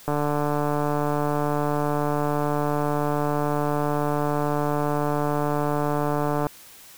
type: click train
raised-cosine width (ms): 1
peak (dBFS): -11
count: 940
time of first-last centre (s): 0.08-6.468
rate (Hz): 147
effects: white hiss -47 dBFS RMS until 6.97 s